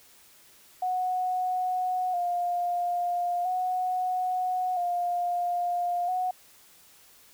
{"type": "tone with vibrato", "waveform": "sine", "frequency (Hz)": 720, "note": "F#5", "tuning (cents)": -47, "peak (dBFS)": -25, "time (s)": [0.82, 6.31], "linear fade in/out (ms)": 5, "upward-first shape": "square", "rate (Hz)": 0.38, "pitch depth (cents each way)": 36, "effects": ["white hiss -56 dBFS RMS until 7.33 s"]}